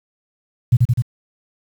sine tone with echo, 120.5 Hz, B2, 42 cents flat, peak -7 dBFS, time 0.72-0.77 s, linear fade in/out 10 ms, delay 84 ms, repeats 3, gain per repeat -2 dB, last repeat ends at 1.022 s, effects 7-bit

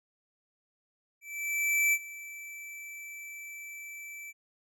square tone with ADSR envelope, 2322 Hz, D7, 20 cents flat, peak -23 dBFS, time 1.21-4.33 s, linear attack 720 ms, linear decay 51 ms, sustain -19 dB, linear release 34 ms, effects none

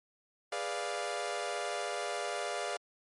sawtooth chord, G# diminished seventh, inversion none, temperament equal, 415.3 / 493.9 / 587.3 / 698.5 Hz, G#4 / B4 / D5 / F5, 0 / 0 / 0 / 0 cents, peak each -37 / -38 / -35 / -34 dBFS, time 0.52-2.77 s, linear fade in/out 5 ms, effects MP3 48 kbps

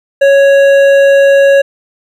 triangle tone with hard clipping, 554.4 Hz, C#5, in tune, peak -5 dBFS, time 0.21-1.62 s, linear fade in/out 10 ms, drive 13 dB, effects none

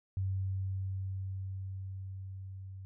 sine tone with level ramp, 95.6 Hz, G2, 43 cents flat, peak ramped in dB -30 to -43 dBFS, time 0.17-2.85 s, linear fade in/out 0 ms, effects none

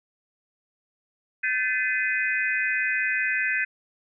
sine tone cluster, 1541 / 1746 / 2034 / 2497 Hz, G6 / A6 / C7 / D#7, -30 / -14 / -50 / +6 cents, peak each -28 dBFS, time 1.43-3.65 s, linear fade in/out 10 ms, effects none

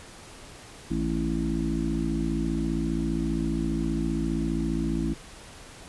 harmonic tone with a mistuned harmonic, 55 Hz, A1, in tune, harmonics 1 / 3 / 4 / 5 / 6, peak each -31 / -31 / -31 / -31 / -31 dBFS, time 0.9-5.14 s, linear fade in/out 10 ms, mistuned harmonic 3, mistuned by -47 cents, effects pink hiss -46 dBFS RMS until 5.88 s + resampled to 24000 Hz

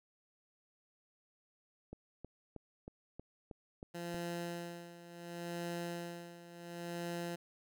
click train, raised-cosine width 2 ms, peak -33 dBFS, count 8, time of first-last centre 1.93-4.145 s, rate 3.16 Hz
15% pulse tone with tremolo, 172.1 Hz, F3, 25 cents flat, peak -32 dBFS, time 3.94-7.36 s, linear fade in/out 10 ms, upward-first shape sine, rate 0.7 Hz, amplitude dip 80%
effects none

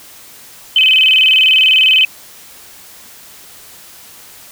sine tone with vibrato, 2794 Hz, F7, in tune, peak -6 dBFS, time 0.76-2.05 s, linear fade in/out 2 ms, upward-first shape square, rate 20 Hz, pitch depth 160 cents each way, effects white hiss -38 dBFS RMS until 4.51 s

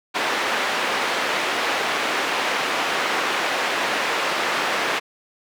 white band-pass noise, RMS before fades -23 dBFS, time 0.14-5 s, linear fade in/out 20 ms, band 340 to 2200 Hz, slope 12 dB/octave, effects none

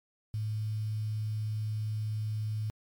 sine tone with quantisation, 107.9 Hz, A2, 33 cents flat, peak -30 dBFS, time 0.34-2.7 s, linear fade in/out 0 ms, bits 9, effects MP3 96 kbps

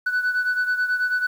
sine beating tone pair, 1487 / 1496.2 Hz, F#6 / F#6, +8 / +19 cents, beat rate 9.2 Hz, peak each -19 / -24 dBFS, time 0.06-1.27 s, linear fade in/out 10 ms, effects tanh soft clip ceiling -17 dBFS + 8-bit

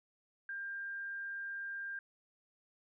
sine tone, 1596 Hz, G6, 31 cents sharp, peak -39 dBFS, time 0.49-1.99 s, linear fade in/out 2 ms, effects none

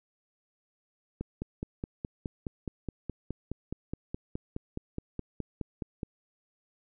click train, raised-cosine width 3 ms, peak -21 dBFS, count 24, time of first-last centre 1.21-6.032 s, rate 4.77 Hz, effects none

